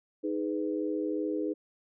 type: chord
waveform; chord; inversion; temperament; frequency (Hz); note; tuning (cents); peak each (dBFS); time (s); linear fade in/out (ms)
sine; G# minor; second; just; 311.5 / 415.3 / 498.4; D#4 / G#4 / B4; +2 / 0 / +16; -31 / -34 / -36; 0.23-1.54; 20
effects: none